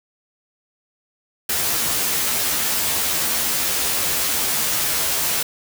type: noise with comb filter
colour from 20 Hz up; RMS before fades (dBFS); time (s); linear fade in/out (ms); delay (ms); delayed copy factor
white; -21; 1.49-5.43; 5; 13; +0.95
effects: none